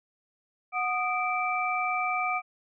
sine tone cluster, 734 / 1236 / 2333 Hz, F#5 / D#6 / D7, -14 / -12 / -12 cents, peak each -30 dBFS, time 0.72-2.42 s, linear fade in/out 50 ms, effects none

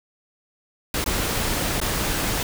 pink noise with dropouts, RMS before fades -24 dBFS, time 0.94-2.43 s, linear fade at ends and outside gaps 2 ms, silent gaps 1.042-1.061 / 1.802-1.814 s, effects none

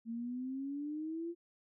sine exponential sweep, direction up, 225.6 to 346.2 Hz, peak -37 dBFS, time 0.05-1.35 s, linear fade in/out 50 ms, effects none

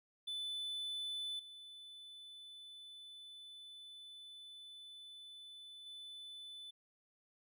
triangle tone with level steps, 3500 Hz, A7, 10 cents flat, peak -38 / -50 / -47 dBFS, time 0.27-6.71 s, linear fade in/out 10 ms, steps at 1.39 / 5.86 s, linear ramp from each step 5 ms, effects none

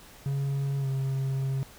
triangle tone with pitch glide, 138.59 to 134.57 Hz, C#3 to C3, 0 to +49 cents, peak -24 dBFS, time 0.26-1.63 s, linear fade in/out 0 ms, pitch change -51 cents, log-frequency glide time 0.8-0.87 s, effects pink hiss -51 dBFS RMS until 1.78 s

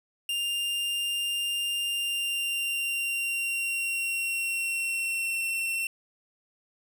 45% pulse tone with pitch glide, 2800 to 2708 Hz, F7 to E7, +4 to +46 cents, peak -27 dBFS, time 0.29-5.87 s, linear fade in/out 2 ms, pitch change -58 cents, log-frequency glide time 1.82-5.41 s, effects none

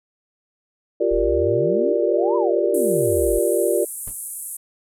sine chord, G minor seventh, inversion third, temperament equal, 349.2 / 392 / 466.2 / 587.3 Hz, F4 / G4 / Bb4 / D5, 0 / 0 / 0 / 0 cents, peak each -22 dBFS, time 1-3.85 s, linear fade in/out 10 ms
sine exponential two-way sweep, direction up then down, 36.71 to 1019 to 42.81 Hz, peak -25 dBFS, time 1.11-3.39 s, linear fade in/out 10 ms, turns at 2.36 s
pink band-pass noise, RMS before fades -32 dBFS, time 2.74-4.57 s, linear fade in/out 5 ms, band 8700 to 12000 Hz, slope 48 dB/octave
brown noise with exponential decay, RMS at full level -31 dBFS, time 4.07-4.18 s, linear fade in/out 5 ms, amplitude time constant 22 ms
effects none

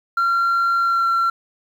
sine tone with pitch glide, 1374 to 1360.6 Hz, F6 to F6, -29 to -46 cents, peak -13 dBFS, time 0.17-1.3 s, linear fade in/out 5 ms, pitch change -17 cents, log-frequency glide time 0.79-1.07 s, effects tanh soft clip ceiling -14 dBFS + 8-bit

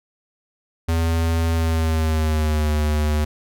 square tone with pitch glide, 82.41 to 75.57 Hz, E2 to D#2, 0 to -50 cents, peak -18 dBFS, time 0.88-3.25 s, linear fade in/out 10 ms, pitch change -150 cents, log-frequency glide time 1.53-2.73 s, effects none

